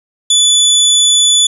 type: tone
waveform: 25% pulse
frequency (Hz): 3465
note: A7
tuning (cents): -27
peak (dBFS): -3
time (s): 0.3-1.47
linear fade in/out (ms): 5
effects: resampled to 32000 Hz + 7-bit